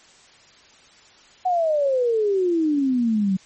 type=exponential sweep; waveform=sine; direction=down; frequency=748 to 185.2 Hz; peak=-17 dBFS; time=1.45-3.37 s; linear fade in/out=10 ms; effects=white hiss -51 dBFS RMS until 3.45 s + MP3 32 kbps